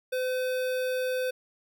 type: tone with notch filter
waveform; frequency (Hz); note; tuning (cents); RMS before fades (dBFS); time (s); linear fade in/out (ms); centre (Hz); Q
square; 510; C5; -44; -29; 0.12-1.31; 10; 6800; 1.5
effects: none